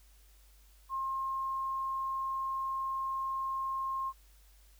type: tone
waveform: sine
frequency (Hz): 1067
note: C6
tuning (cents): +34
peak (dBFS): -32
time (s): 0.89-4.13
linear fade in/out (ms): 50
effects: added 50 Hz sine -58 dBFS peak until 4.79 s + white hiss -66 dBFS RMS until 4.79 s